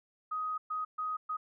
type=tone bursts at uneven times; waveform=sine; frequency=1254 Hz; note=D#6; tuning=13 cents sharp; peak=-32 dBFS; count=4; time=0.31-0.58 / 0.7-0.85 / 0.98-1.17 / 1.29-1.37 s; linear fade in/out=10 ms; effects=none

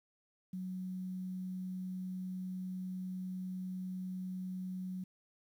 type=tone with quantisation; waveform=sine; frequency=185 Hz; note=F#3; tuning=in tune; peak=-38 dBFS; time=0.53-5.04 s; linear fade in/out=5 ms; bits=11; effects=none

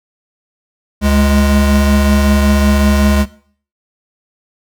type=tone pair together; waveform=square; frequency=70.95 / 207.5 Hz; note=C#2 / G#3; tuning=+41 / -1 cents; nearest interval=octave + perfect fifth; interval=1858 cents; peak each=-12 dBFS; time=1.01-3.26 s; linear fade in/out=50 ms; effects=noise-tail reverb RT60 0.5 s tail -18 dB re dry

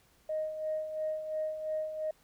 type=tone with tremolo; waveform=sine; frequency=622.3 Hz; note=D#5; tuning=in tune; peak=-29 dBFS; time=0.29-2.11 s; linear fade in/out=5 ms; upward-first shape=sine; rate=2.9 Hz; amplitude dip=60%; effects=tanh soft clip ceiling -25 dBFS + pink hiss -66 dBFS RMS until 2.23 s

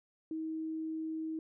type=tone; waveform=sine; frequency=318.3 Hz; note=D#4; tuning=39 cents sharp; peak=-35 dBFS; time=0.31-1.39 s; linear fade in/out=2 ms; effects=none

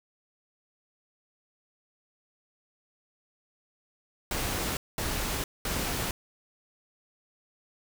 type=noise bursts; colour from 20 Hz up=pink; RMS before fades=-31 dBFS; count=3; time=4.31-6.11 s; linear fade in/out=2 ms; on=460 ms; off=210 ms; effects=none

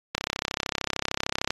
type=click train; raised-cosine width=0.2 ms; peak=-8 dBFS; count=46; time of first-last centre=0.15-1.505 s; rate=33.2 Hz; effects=AAC 32 kbps

